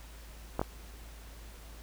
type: clicks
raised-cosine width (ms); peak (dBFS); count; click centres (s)
1; -16; 2; 0.594 / 0.615
effects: added 54 Hz sine -47 dBFS peak until 1.82 s + pink hiss -54 dBFS RMS until 1.82 s